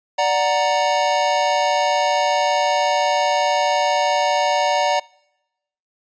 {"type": "chord", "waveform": "square", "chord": "D augmented", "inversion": "none", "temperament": "equal", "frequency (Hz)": [587.3, 740, 932.3], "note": ["D5", "F#5", "A#5"], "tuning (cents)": [0, 0, 0], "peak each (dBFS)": -21, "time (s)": [0.18, 5], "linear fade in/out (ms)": 10, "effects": ["noise-tail reverb RT60 0.9 s tail -25 dB re dry", "resampled to 16000 Hz"]}